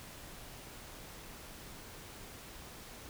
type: silence
effects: pink hiss -50 dBFS RMS until 3.09 s